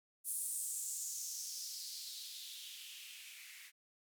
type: noise with band-pass filter sweep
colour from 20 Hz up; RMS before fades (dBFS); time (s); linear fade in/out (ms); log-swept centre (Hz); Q
violet; -45; 0.24-3.72; 50; 10000 to 2000; 3.4
effects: none